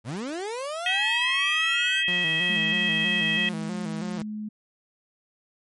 30% pulse linear sweep, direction up, 97.1 to 1603 Hz, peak -27 dBFS, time 0.04-2.04 s, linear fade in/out 50 ms
harmonic tone, 644 Hz, E5, 41 cents flat, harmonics 3 / 4 / 5, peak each -26 / -26 / -26 dBFS, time 0.86-3.49 s, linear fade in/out 2 ms
sawtooth tone with vibrato, 169.8 Hz, F3, 48 cents flat, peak -28 dBFS, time 2.08-4.22 s, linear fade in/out 0 ms, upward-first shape square, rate 3.1 Hz, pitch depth 92 cents each way
sine tone with pitch glide, 211.1 to 212.8 Hz, G#3 to G#3, +29 to +42 cents, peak -30 dBFS, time 2.49-4.49 s, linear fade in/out 10 ms, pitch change +13 cents, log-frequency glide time 2.99-4.29 s
effects MP3 48 kbps

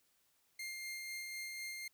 sawtooth tone with tremolo, 2113 Hz, C7, 16 cents sharp, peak -38 dBFS, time 0.59-1.88 s, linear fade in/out 5 ms, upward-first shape sine, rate 4 Hz, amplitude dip 25%, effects white hiss -75 dBFS RMS until 1.93 s

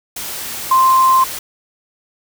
sine tone in noise, 1046.5 Hz, C6, in tune, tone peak -8 dBFS, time 0.71-1.24 s, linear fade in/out 5 ms, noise white, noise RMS -26 dBFS, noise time 0.16-1.39 s, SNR +15 dB, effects none

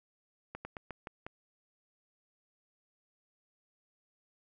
slowing click train, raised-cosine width 0.5 ms, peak -26 dBFS, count 6, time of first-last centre 0.55-1.265 s, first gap 100 ms, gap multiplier 1.18, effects none

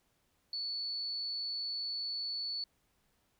sine tone, 4445 Hz, C#8, 4 cents sharp, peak -35 dBFS, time 0.53-2.64 s, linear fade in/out 2 ms, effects pink hiss -75 dBFS RMS until 3.39 s

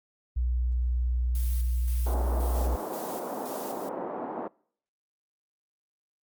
sine tone, 61 Hz, B1, 21 cents flat, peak -24 dBFS, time 0.36-2.76 s, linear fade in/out 10 ms
blue noise with tremolo, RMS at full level -42 dBFS, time 1.35-3.89 s, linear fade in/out 2 ms, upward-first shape square, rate 1.9 Hz, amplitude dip 50%
white band-pass noise, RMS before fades -35 dBFS, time 2.06-4.48 s, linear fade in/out 5 ms, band 220 to 880 Hz, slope 24 dB/octave
effects noise-tail reverb RT60 0.6 s tail -26 dB re dry + Opus 48 kbps

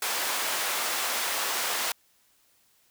pink high-pass noise, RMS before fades -29 dBFS, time 0.02-1.92 s, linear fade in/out 2 ms, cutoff 760 Hz, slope 12 dB/octave, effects white hiss -65 dBFS RMS until 2.9 s

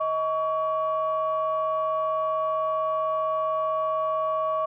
sine tone pair together, 632 / 1126.1 Hz, D#5 / C#6, +27 / +27 cents, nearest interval minor seventh, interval 1000 cents, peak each -25 dBFS, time 0-4.66 s, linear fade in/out 10 ms, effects tanh soft clip ceiling -16 dBFS

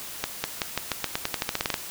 accelerating click train, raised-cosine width 0.2 ms, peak -7 dBFS, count 16, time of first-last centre 0.24-1.742 s, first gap 200 ms, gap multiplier 0.89, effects white hiss -38 dBFS RMS until 1.9 s

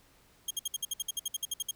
15% pulse tone bursts, 3234 Hz, G#7, 47 cents flat, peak -23 dBFS, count 15, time 0.48-1.711 s, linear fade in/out 5 ms, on 27 ms, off 59 ms, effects pink hiss -63 dBFS RMS until 1.75 s

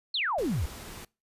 sine exponential sweep, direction down, 4435 to 61 Hz, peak -26 dBFS, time 0.14-0.66 s, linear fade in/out 5 ms
pink noise, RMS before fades -43 dBFS, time 0.38-1.05 s, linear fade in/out 5 ms
effects noise-tail reverb RT60 0.3 s tail -25 dB re dry + resampled to 32000 Hz

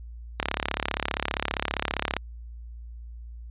click train, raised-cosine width 0.3 ms, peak -8 dBFS, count 63, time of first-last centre 0.4-2.166 s, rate 35.1 Hz, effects added 58 Hz sine -38 dBFS peak until 3.5 s + resampled to 8000 Hz

